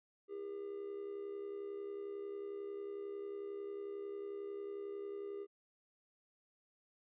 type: tone with amplitude modulation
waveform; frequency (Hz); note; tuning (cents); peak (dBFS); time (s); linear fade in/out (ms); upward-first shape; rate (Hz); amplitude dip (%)
triangle; 402.4; G4; +45; -36; 0.28-5.47; 50; sine; 71.1; 70
effects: tanh soft clip ceiling -34 dBFS + resampled to 8000 Hz